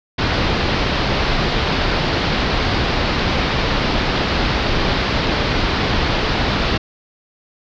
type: low-pass noise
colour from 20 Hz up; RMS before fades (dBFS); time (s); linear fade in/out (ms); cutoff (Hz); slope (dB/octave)
pink; -18; 0.18-6.78; 10; 4900; 48
effects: none